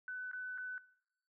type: tone with dropouts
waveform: sine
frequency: 1502 Hz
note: F#6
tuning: 26 cents sharp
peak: -40 dBFS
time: 0.08-0.78 s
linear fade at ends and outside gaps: 1 ms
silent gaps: 0.314-0.332 / 0.577-0.582 s
effects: noise-tail reverb RT60 0.8 s tail -21 dB re dry